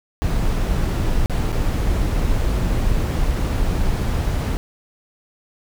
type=noise with dropouts; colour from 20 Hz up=brown; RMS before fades=-19 dBFS; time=0.22-4.57 s; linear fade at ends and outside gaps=0 ms; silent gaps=1.259-1.297 / 1.52-1.527 s; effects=none